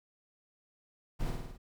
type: noise with echo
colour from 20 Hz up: brown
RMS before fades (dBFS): -32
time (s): 1.19-1.32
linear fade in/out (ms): 20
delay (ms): 52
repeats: 5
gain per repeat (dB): -3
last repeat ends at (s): 1.58
effects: none